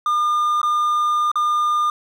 triangle tone with dropouts, 1208 Hz, D6, 48 cents sharp, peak -14 dBFS, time 0.06-1.9 s, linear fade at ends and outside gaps 2 ms, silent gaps 0.616-0.63 / 1.316-1.356 s, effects none

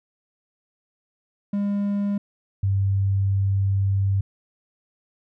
triangle / sine tone pair in turn, 202.2 / 98 Hz, G#3 / G2, -46 / 0 cents, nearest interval octave + minor second, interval 1254 cents, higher first, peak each -19 / -18 dBFS, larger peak second, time 1.53-2.18 / 2.63-4.21 s, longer second, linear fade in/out 5 ms, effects none

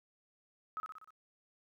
sine tone with echo, 1278 Hz, D#6, 46 cents sharp, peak -36 dBFS, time 0.77-0.8 s, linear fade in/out 0 ms, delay 61 ms, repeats 5, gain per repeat -4 dB, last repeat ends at 1.105 s, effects 13-bit

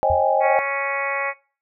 sine chord, Ab major seventh, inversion first, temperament equal with one note detuned, 535.5 / 622.3 / 784 / 830.6 Hz, C5 / Eb5 / G5 / Ab5, +40 / 0 / 0 / 0 cents, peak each -21 dBFS, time 0.03-0.59 s, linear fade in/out 0 ms
sine tone with exponential decay, 81 Hz, E2, 30 cents flat, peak -20 dBFS, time 0.1-0.25 s, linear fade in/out 0 ms, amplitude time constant 32 ms
harmonic tone, 277.2 Hz, C#4, in tune, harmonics 2 / 3 / 4 / 5 / 6 / 7 / 8 / 9, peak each -28 / -31 / -28 / -34 / -36 / -28 / -28 / -35 dBFS, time 0.4-1.34 s, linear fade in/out 50 ms
effects noise-tail reverb RT60 0.4 s tail -21 dB re dry

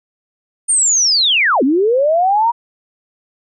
sine linear two-way sweep, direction down then up, 9030 to 244.4 to 960 Hz, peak -10 dBFS, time 0.68-2.52 s, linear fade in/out 20 ms, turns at 1.63 s, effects none

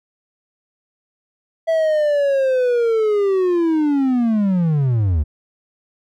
triangle linear sweep, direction down, 659.3 to 69.3 Hz, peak -12 dBFS, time 1.67-5.24 s, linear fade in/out 20 ms, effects none

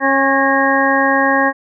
harmonic tone with a mistuned harmonic, 272.9 Hz, C#4, 27 cents flat, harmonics 1 / 2 / 3 / 4 / 6 / 7, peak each -18 / -18 / -18 / -18 / -18 / -18 dBFS, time 0-1.53 s, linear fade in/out 50 ms, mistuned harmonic 7, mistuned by -42 cents, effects none

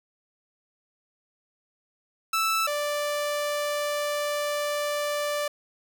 sawtooth tone pair in turn, 1318.5 / 587.3 Hz, E6 / D5, 0 / 0 cents, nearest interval octave + major second, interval 1400 cents, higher first, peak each -19 / -22 dBFS, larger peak first, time 2.33-2.67 / 2.67-5.48 s, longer second, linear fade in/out 5 ms, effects none

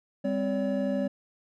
triangle tone cluster, 200.2 / 260.3 / 568 Hz, G3 / C4 / C#5, +37 / -9 / +42 cents, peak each -28 dBFS, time 0.24-1.08 s, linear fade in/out 10 ms, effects none

